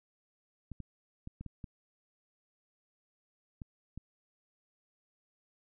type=clicks; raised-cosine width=5 ms; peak=-30 dBFS; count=8; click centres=0.717 / 0.803 / 1.274 / 1.41 / 1.463 / 1.642 / 3.618 / 3.976 s; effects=none